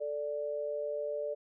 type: tone pair together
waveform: sine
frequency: 440 / 587.3 Hz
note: A4 / D5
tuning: 0 / 0 cents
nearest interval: perfect fourth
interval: 500 cents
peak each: -38 / -34 dBFS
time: 0-1.35 s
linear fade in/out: 20 ms
effects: none